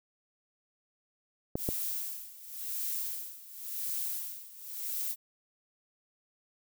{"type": "clicks", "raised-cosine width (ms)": 2, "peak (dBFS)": -17, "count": 2, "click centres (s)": [1.555, 1.689]}
{"type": "noise with tremolo", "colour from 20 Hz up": "violet", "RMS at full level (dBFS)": -34, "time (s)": [1.56, 5.16], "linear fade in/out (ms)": 50, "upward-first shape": "sine", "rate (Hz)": 0.93, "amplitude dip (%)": 85}
{"effects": []}